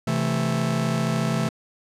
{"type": "chord", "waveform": "45% pulse", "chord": "A minor", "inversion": "first", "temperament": "just", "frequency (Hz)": [132, 165, 220], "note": ["C3", "E3", "A3"], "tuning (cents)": [16, 2, 0], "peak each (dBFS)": -26, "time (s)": [0.07, 1.49], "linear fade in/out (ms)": 5, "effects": ["low-pass 10000 Hz 12 dB/octave"]}